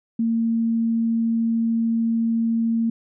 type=tone; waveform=sine; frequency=228.4 Hz; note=A#3; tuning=35 cents flat; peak=-18 dBFS; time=0.19-2.9 s; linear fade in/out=5 ms; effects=none